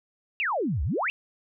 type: exponential two-way sweep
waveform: sine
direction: down then up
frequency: 2860 to 61.7 to 2860 Hz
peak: -24 dBFS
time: 0.4-1.1 s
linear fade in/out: 0 ms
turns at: 0.83 s
effects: none